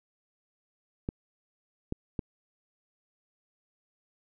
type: clicks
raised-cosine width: 3 ms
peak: -18 dBFS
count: 3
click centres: 1.089 / 1.924 / 2.192 s
effects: none